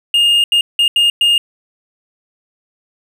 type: tone bursts at uneven times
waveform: triangle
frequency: 2833 Hz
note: F7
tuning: 24 cents sharp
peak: -7 dBFS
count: 5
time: 0.14-0.44 / 0.52-0.61 / 0.79-0.88 / 0.96-1.1 / 1.21-1.38 s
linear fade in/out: 2 ms
effects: none